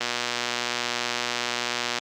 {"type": "click train", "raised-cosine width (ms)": 0.2, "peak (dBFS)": -8, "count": 240, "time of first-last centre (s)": [0.01, 1.985], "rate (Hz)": 121, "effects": ["high-pass 200 Hz 12 dB/octave", "Opus 32 kbps"]}